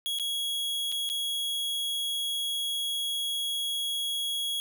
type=tone with dropouts; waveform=45% pulse; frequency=3325 Hz; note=G#7; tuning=1 cent sharp; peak=-28 dBFS; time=0.06-4.6 s; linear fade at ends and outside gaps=0 ms; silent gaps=0.187-0.197 / 0.918-0.923 / 1.091-1.099 s; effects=none